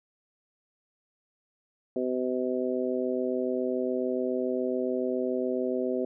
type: harmonic tone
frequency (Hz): 127.1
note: C3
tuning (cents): -50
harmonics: 2 / 3 / 4 / 5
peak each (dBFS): -31 / -30 / -32 / -35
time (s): 1.96-6.05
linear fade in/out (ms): 2
effects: none